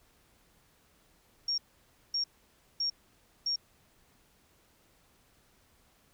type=tone bursts; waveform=sine; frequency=5550 Hz; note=F8; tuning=12 cents flat; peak=-28 dBFS; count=4; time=1.48-3.56 s; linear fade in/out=5 ms; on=100 ms; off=560 ms; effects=pink hiss -66 dBFS RMS until 6.13 s